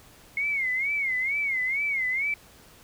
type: tone with vibrato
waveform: sine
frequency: 2155 Hz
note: C#7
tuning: 49 cents flat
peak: -24 dBFS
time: 0.37-2.34 s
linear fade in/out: 2 ms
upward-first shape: sine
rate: 2.2 Hz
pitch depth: 130 cents each way
effects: pink hiss -53 dBFS RMS until 2.83 s